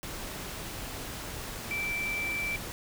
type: tone in noise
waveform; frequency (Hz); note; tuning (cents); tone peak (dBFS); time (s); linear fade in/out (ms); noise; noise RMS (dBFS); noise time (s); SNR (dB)
sine; 2335; D7; -11; -30; 1.71-2.56; 0; pink; -39; 0.03-2.72; +6
effects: none